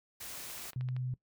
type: noise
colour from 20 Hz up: white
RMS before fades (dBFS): -44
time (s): 0.2-0.71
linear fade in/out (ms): 10
type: click train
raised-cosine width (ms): 0.3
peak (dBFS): -34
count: 7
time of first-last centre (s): 0.5-0.965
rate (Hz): 12.9
type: tone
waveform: sine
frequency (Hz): 126.8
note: B2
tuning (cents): +46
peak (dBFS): -33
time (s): 0.76-1.14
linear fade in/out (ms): 2
effects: noise-tail reverb RT60 0.1 s tail -19 dB re dry